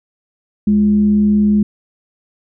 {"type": "tone with frequency modulation", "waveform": "sine", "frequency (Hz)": 208.3, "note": "G#3", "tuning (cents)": 5, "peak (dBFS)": -9, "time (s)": [0.67, 1.63], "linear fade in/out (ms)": 5, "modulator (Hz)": 139, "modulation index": 0.25, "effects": []}